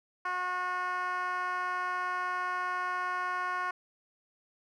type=tone with band-pass filter; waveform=10% pulse; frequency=363 Hz; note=F#4; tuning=33 cents flat; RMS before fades=-33 dBFS; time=0.25-3.71 s; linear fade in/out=5 ms; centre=1200 Hz; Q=2.5; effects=none